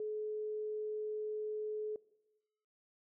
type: tone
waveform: sine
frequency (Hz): 427.2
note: G#4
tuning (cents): +49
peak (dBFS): -36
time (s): 0-1.96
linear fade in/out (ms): 2
effects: noise-tail reverb RT60 1.0 s tail -21 dB re dry